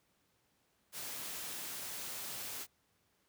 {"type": "noise", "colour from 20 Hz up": "white", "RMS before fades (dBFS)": -43, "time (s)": [0.92, 2.67], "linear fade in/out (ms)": 50, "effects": ["pink hiss -75 dBFS RMS until 3.28 s", "high-pass 80 Hz 12 dB/octave"]}